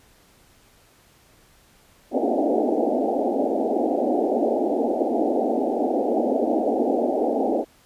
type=band-pass noise; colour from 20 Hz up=pink; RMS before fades=-22 dBFS; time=2.11-7.65 s; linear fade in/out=50 ms; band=230 to 800 Hz; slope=96 dB/octave; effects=pink hiss -56 dBFS RMS until 7.85 s + resampled to 32000 Hz